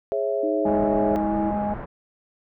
sine chord, C# minor, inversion second, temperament equal with one note detuned, 415.3 / 547 / 659.3 Hz, G#4 / C#5 / E5, 0 / -23 / 0 cents, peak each -26 dBFS, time 0.12-1.16 s, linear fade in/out 0 ms
sine tone with pitch glide, 312.3 to 322.4 Hz, D#4 to E4, +7 to -38 cents, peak -25 dBFS, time 0.43-1.51 s, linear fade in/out 5 ms, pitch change +55 cents, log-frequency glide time 1.11-1.33 s
pink low-pass noise, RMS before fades -34 dBFS, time 0.65-1.86 s, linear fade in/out 20 ms, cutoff 1500 Hz, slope 24 dB/octave
harmonic tone, 207.1 Hz, G#3, 5 cents flat, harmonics 1 / 3 / 4, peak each -26 / -29 / -27 dBFS, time 0.65-1.74 s, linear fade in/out 5 ms
effects none

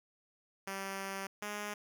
5% pulse tone pair in turn, 194.5 / 207.6 Hz, G3 / G#3, -13 / 0 cents, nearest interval minor second, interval 113 cents, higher second, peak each -27 dBFS, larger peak neither, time 0.67-1.27 / 1.42-1.74 s, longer first, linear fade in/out 5 ms, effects none

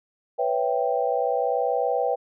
sine chord, C# half-diminished seventh, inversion third, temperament equal with one note detuned, 493.9 / 554.4 / 661.2 / 784 Hz, B4 / C#5 / E5 / G5, 0 / 0 / +5 / 0 cents, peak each -25 / -28 / -28 / -26 dBFS, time 0.38-2.16 s, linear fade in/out 20 ms, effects none

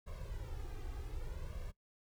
brown noise with flanger, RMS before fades -43 dBFS, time 0.06-1.72 s, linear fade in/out 20 ms, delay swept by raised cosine 1.8 to 2.53 ms, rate 0.63 Hz, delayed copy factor +0.9, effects noise-tail reverb RT60 0.1 s tail -20 dB re dry

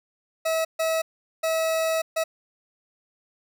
40% pulse tone bursts at uneven times, 646 Hz, E5, 35 cents flat, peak -21 dBFS, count 4, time 0.45-0.65 / 0.79-1.02 / 1.43-2.02 / 2.16-2.24 s, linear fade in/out 10 ms, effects none

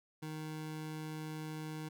25% pulse tone, 155.56 Hz, D#3, in tune, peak -37 dBFS, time 0.22-1.89 s, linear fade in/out 10 ms, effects none

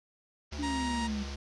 white low-pass noise, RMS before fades -47 dBFS, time 0.51-1.36 s, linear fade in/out 20 ms, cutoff 6200 Hz, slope 96 dB/octave
square tone with pitch glide, 73.42 to 69.46 Hz, D2 to C#2, 0 to +4 cents, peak -38 dBFS, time 0.52-1.36 s, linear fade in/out 5 ms, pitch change -96 cents, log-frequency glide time 0.67-1.05 s
sine exponential sweep, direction down, 297.1 to 200.4 Hz, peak -32 dBFS, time 0.58-1.24 s, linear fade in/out 20 ms
harmonic tone, 941 Hz, A#5, 16 cents sharp, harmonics 1 / 2 / 3 / 4 / 5 / 6 / 7 / 8 / 9 / 10, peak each -35 / -41 / -45 / -47 / -49 / -51 / -52 / -53 / -54 / -55 dBFS, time 0.62-1.08 s, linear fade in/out 20 ms
effects resampled to 24000 Hz

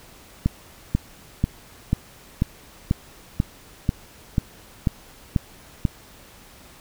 click train, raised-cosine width 5 ms, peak -6 dBFS, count 12, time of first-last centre 0.46-5.852 s, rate 2.04 Hz, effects pink hiss -48 dBFS RMS until 6.8 s

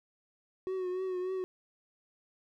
triangle tone with vibrato, 370 Hz, F#4, in tune, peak -30 dBFS, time 0.67-1.44 s, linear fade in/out 0 ms, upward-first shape triangle, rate 3.4 Hz, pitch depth 48 cents each way, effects none

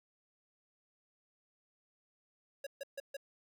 square tone bursts, 554.4 Hz, C#5, in tune, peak -40 dBFS, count 4, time 2.64-3.168 s, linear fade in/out 5 ms, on 27 ms, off 140 ms, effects none

